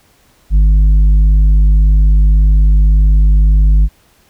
triangle tone with tanh clipping, 50.9 Hz, G#1, 34 cents flat, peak -6 dBFS, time 0.5-3.89 s, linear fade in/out 50 ms, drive 10 dB, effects pink hiss -51 dBFS RMS until 4.29 s

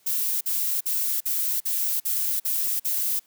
violet noise bursts, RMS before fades -25 dBFS, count 8, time 0.06-3.196 s, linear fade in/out 10 ms, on 350 ms, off 48 ms, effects white hiss -61 dBFS RMS until 3.26 s + high-pass 100 Hz 12 dB/octave

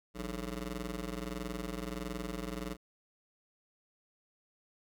15% pulse ring-modulated tone, 121.5 Hz, B2, 28 cents flat, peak -28 dBFS, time 0.14-2.77 s, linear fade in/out 50 ms, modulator 71.5 Hz, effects none

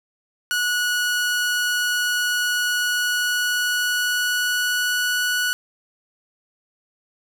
sawtooth tone with pitch glide, 1464 to 1473.3 Hz, F#6 to F#6, -19 to -8 cents, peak -16 dBFS, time 0.51-5.53 s, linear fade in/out 0 ms, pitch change +11 cents, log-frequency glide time 2.75-5.22 s, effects none

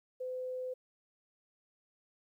sine tone, 509 Hz, C5, 48 cents flat, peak -36 dBFS, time 0.2-0.74 s, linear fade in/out 10 ms, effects 12-bit

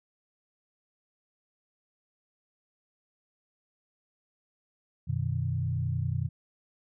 sine tone cluster, 92.2 / 123.4 / 153.8 Hz, F#2 / B2 / D#3, -6 / -1 / -20 cents, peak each -32 / -30 / -33 dBFS, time 5.07-6.29 s, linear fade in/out 20 ms, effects none

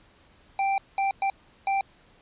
square tone bursts at uneven times, 784 Hz, G5, in tune, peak -23 dBFS, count 4, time 0.59-0.78 / 0.98-1.11 / 1.22-1.3 / 1.67-1.81 s, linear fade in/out 2 ms, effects pink hiss -58 dBFS RMS until 2.21 s + resampled to 8000 Hz

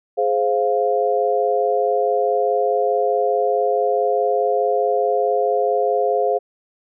sine chord, F minor, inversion first, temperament just, 419.1 / 523.8 / 698.5 Hz, Ab4 / C5 / F5, +16 / +2 / 0 cents, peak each -20 dBFS, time 0.17-6.39 s, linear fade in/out 20 ms, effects none

